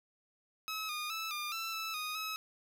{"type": "tone with pitch steps", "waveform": "15% pulse", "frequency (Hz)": [1286, 1222, 1311, 1205, 1333, 1314, 1241, 1286], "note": ["E6", "D#6", "E6", "D6", "E6", "E6", "D#6", "E6"], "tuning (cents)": [-43, -32, -10, 44, 19, -6, -5, -43], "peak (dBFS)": -30, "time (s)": [0.68, 2.36], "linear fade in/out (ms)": 0, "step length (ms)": 210, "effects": []}